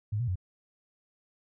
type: tone with pitch steps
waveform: sine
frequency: 105.1 / 121.8 / 91.8 Hz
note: G#2 / B2 / F#2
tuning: +21 / -24 / -13 cents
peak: -27 dBFS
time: 0.12-0.357 s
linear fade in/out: 10 ms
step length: 79 ms
effects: none